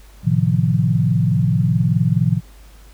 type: chord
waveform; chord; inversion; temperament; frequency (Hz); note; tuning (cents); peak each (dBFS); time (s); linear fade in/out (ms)
sine; F dominant seventh; first; equal with one note detuned; 111.28 / 130.81 / 155.56 / 174.61; A2 / C3 / Eb3 / F3; +20 / 0 / 0 / 0; -19; 0.23-2.41; 50
effects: added 50 Hz sine -41 dBFS peak until 2.93 s + pink hiss -50 dBFS RMS until 2.93 s